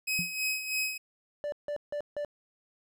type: tone with tremolo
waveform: sawtooth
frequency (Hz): 2538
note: D#7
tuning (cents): +34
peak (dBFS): -24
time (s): 0.07-0.98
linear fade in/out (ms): 10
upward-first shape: sine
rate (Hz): 3.1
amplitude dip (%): 65
type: tone with exponential decay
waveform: sine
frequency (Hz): 174.61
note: F3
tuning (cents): 0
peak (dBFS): -29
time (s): 0.19-0.34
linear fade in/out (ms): 0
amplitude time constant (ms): 31
type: tone bursts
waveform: triangle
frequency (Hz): 586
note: D5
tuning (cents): -4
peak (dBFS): -29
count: 4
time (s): 1.44-2.248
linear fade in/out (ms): 0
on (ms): 82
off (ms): 160
effects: none